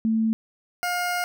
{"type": "tone pair in turn", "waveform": ["sine", "20% pulse"], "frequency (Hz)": [222.4, 711.4], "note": ["A3", "F5"], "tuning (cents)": [19, 32], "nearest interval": "octave + minor sixth", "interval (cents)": 2013, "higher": "second", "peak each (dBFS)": -19, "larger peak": "neither", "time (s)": [[0.05, 0.33], [0.83, 1.24]], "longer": "second", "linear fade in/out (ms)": 0, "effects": []}